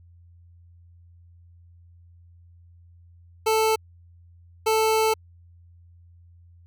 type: tone pair in turn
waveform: 25% pulse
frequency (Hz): 440 / 440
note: A4 / A4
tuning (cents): 0 / 0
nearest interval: unison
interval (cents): 0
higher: neither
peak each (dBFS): -15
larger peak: neither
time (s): 3.46-3.76 / 4.66-5.14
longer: second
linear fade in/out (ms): 10
effects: added 86 Hz sine -49 dBFS peak until 6.66 s